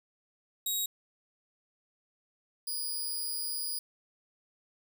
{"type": "tone pair in turn", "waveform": "10% pulse", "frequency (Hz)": [3800, 4909], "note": ["A#7", "D#8"], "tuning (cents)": [33, -24], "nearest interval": "major third", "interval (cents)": 443, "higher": "second", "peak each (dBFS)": [-22, -26], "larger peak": "first", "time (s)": [[0.66, 0.86], [2.67, 3.79]], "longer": "second", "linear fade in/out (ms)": 5, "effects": []}